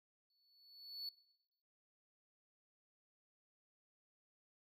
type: tone with exponential growth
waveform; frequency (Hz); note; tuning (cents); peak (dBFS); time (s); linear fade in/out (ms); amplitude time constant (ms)
triangle; 4435; C#8; 0; -39; 0.3-1.09; 2; 170
effects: noise-tail reverb RT60 1.0 s tail -21 dB re dry